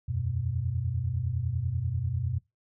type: chord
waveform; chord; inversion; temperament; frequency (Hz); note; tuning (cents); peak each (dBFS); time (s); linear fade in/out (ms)
sine; E suspended second; none; equal; 82.41 / 92.5 / 123.47; E2 / F#2 / B2; 0 / 0 / 0; -35 / -31 / -30; 0.08-2.39; 10
effects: noise-tail reverb RT60 0.2 s tail -22 dB re dry